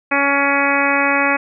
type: harmonic tone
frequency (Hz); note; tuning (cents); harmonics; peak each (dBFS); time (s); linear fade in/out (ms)
280.4; C#4; +20; 1 / 2 / 3 / 4 / 5 / 6 / 7 / 8 / 9; -22 / -22 / -22 / -22 / -22 / -22 / -22 / -22 / -22; 0.11-1.37; 10
effects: none